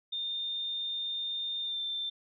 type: tone with pitch glide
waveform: sine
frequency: 3624 to 3566 Hz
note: A#7 to A7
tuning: -50 to +22 cents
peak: -32 dBFS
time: 0.12-2.1 s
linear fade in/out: 10 ms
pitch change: -28 cents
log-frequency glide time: 1.61-1.8 s
effects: none